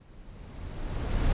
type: noise with level ramp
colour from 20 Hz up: brown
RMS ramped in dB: -52 to -24 dBFS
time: 0-1.33 s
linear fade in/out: 10 ms
effects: resampled to 8000 Hz